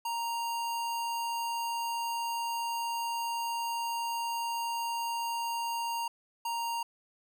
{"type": "tone bursts at uneven times", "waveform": "square", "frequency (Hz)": 932.3, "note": "A#5", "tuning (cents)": 0, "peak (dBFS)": -32, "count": 2, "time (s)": [[0.05, 6.08], [6.45, 6.83]], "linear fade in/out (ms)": 5, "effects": []}